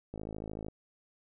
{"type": "click train", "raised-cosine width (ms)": 2, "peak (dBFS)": -27, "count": 30, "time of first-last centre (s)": [0.14, 0.684], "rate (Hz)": 53.3, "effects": []}